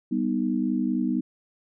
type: chord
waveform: sine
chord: G augmented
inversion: none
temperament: equal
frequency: 196 / 246.9 / 311.1 Hz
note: G3 / B3 / D#4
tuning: 0 / 0 / 0 cents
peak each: -28 / -25 / -28 dBFS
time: 0.11-1.21 s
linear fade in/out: 10 ms
effects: none